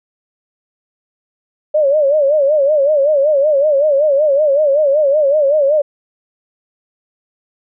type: tone with vibrato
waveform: sine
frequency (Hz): 581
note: D5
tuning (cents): -19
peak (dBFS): -9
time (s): 1.74-5.82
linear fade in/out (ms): 10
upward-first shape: sine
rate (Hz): 5.3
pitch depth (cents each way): 120
effects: none